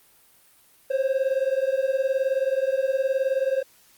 triangle beating tone pair, 523.3 / 542.3 Hz, C5 / C#5, 0 / -38 cents, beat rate 19 Hz, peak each -22 dBFS, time 0.9-3.63 s, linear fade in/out 10 ms, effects white hiss -57 dBFS RMS until 3.97 s + Opus 32 kbps

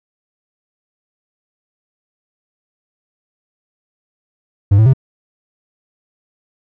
triangle tone with pitch steps, 99.8 / 110.1 / 132.5 Hz, G2 / A2 / C3, +32 / +2 / +22 cents, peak -4 dBFS, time 4.71-4.935 s, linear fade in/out 10 ms, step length 75 ms, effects none

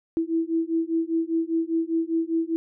sine beating tone pair, 325.9 / 330.9 Hz, E4 / E4, -20 / +7 cents, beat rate 5 Hz, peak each -25 dBFS, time 0.17-2.56 s, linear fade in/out 0 ms, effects none

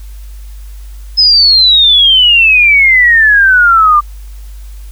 sine exponential sweep, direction down, 5150 to 1177 Hz, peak -3 dBFS, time 1.17-4.01 s, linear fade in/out 20 ms, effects added 50 Hz sine -25 dBFS peak until 4.91 s + white hiss -44 dBFS RMS until 4.91 s

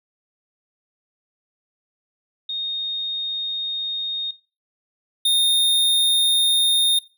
sine / square tone pair in turn, 3702 / 3664 Hz, A#7 / A#7, -13 / -31 cents, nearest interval unison, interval 18 cents, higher first, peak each -24 / -16 dBFS, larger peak second, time 2.49-4.31 / 5.25-6.99 s, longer first, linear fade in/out 5 ms, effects noise-tail reverb RT60 0.3 s tail -18 dB re dry

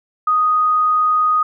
sine tone, 1244.5 Hz, D#6, in tune, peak -12 dBFS, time 0.27-1.43 s, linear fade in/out 5 ms, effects none

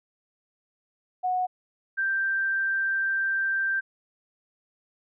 sine tone pair in turn, 734 / 1571.5 Hz, F#5 / G6, -14 / +4 cents, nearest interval octave + minor second, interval 1318 cents, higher second, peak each -23 dBFS, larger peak neither, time 1.23-1.47 / 1.97-3.81 s, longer second, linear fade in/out 20 ms, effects none

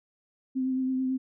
sine tone with vibrato, 260 Hz, C4, 11 cents flat, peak -25 dBFS, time 0.55-1.18 s, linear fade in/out 20 ms, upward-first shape triangle, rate 9.1 Hz, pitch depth 23 cents each way, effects none

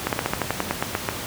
slowing click train, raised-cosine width 0.5 ms, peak -6 dBFS, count 12, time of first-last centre 0.07-1.088 s, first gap 58 ms, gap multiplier 1.09, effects pink hiss -31 dBFS RMS until 1.26 s + high-pass 80 Hz 12 dB/octave

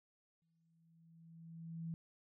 sine tone with exponential growth, 164.81 Hz, E3, in tune, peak -39 dBFS, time 0.42-1.94 s, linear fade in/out 0 ms, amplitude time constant 330 ms, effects none

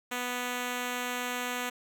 5% pulse tone, 246.9 Hz, B3, in tune, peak -20 dBFS, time 0.11-1.7 s, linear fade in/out 10 ms, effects none

